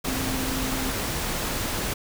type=tone in noise; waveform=sine; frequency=261.3 Hz; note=C4; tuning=2 cents flat; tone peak=-30 dBFS; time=0.07-0.9 s; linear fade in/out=10 ms; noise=pink; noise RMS=-28 dBFS; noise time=0.04-1.94 s; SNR=-5 dB; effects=none